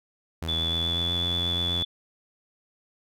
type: tone with pitch glide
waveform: sawtooth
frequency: 81.6 to 86.95 Hz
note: E2 to F2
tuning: -17 to -7 cents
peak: -26 dBFS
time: 0.42-1.83 s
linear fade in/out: 0 ms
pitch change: +110 cents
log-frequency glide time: 0.6-1.14 s
type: tone with vibrato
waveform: sine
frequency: 3454 Hz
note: A7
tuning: 33 cents flat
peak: -25 dBFS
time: 0.48-1.85 s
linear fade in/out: 10 ms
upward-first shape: sine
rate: 8.2 Hz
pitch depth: 8 cents each way
effects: none